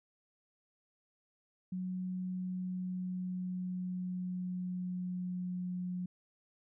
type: tone with pitch glide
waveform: sine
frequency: 183.9 to 180.43 Hz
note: F#3 to F#3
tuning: -10 to -43 cents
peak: -35 dBFS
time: 1.72-6.06 s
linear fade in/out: 5 ms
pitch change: -33 cents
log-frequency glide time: 2.05-5.73 s
effects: none